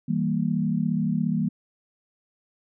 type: chord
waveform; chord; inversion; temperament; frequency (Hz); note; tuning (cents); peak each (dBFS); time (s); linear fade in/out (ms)
sine; E diminished; none; equal with one note detuned; 161.52 / 196 / 233.1; E3 / G3 / Bb3; -35 / 0 / 0; -26; 0.08-1.49; 10
effects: none